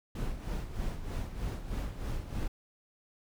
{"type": "noise with tremolo", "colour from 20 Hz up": "brown", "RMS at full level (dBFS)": -33, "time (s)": [0.15, 2.48], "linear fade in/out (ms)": 5, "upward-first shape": "sine", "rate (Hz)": 3.2, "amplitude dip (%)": 65, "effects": []}